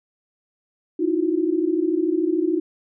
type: tone cluster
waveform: sine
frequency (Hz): 308.6 / 328.6 / 362.1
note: D#4 / E4 / F#4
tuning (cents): -14 / -5 / -37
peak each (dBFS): -23 / -22 / -23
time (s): 0.99-2.6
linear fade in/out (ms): 10
effects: none